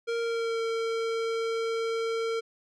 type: tone with pitch glide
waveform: square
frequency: 464.4 to 454.6 Hz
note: A#4 to A#4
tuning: -7 to -43 cents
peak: -28 dBFS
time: 0.07-2.41 s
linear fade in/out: 20 ms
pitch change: -36 cents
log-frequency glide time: 0.19-0.62 s
effects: low-pass 5000 Hz 12 dB/octave